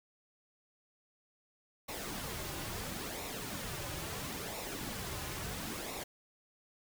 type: noise with flanger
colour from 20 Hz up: pink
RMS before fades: -41 dBFS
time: 1.88-6.04 s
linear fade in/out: 10 ms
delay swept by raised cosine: 0.63 to 4.43 ms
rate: 0.74 Hz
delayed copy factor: -0.55
effects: none